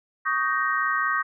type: chord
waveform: sine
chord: Eb dominant seventh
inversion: third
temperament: just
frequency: 1120.1 / 1244.5 / 1555.6 / 1866.8 Hz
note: Db6 / Eb6 / G6 / Bb6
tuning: +18 / 0 / -14 / +2 cents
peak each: -27 dBFS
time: 0.25-1.23 s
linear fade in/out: 20 ms
effects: none